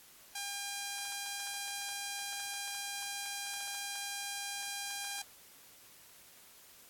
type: tone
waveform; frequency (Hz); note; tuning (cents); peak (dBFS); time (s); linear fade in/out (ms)
5% pulse; 804; G5; +44; -26; 0.35-5.22; 5
effects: white hiss -58 dBFS RMS until 6.89 s + AAC 64 kbps